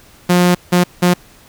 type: tone bursts at uneven times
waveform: sawtooth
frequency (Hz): 177.9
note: F3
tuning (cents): +32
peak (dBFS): -5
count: 3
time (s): 0.29-0.55 / 0.72-0.84 / 1.02-1.14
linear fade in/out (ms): 10
effects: pink hiss -45 dBFS RMS until 1.48 s